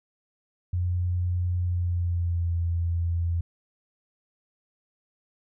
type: tone with pitch glide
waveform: sine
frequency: 89 to 85.08 Hz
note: F2 to F2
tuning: +33 to -45 cents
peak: -23 dBFS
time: 0.73-3.41 s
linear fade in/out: 5 ms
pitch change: -78 cents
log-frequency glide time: 1.61-2.54 s
effects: none